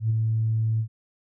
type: tone with ADSR envelope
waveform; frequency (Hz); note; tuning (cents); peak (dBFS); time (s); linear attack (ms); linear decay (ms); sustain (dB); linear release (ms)
sine; 111.2; A2; +19; -17; 0-0.88; 100; 14; -3; 84
effects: tanh soft clip ceiling -14 dBFS